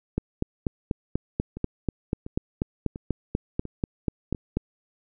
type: two click trains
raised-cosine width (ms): 3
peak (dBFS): -11 / -22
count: 19 / 5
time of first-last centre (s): 0.18-4.57 / 1.57-4.348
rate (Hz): 4.1 / 1.44
effects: none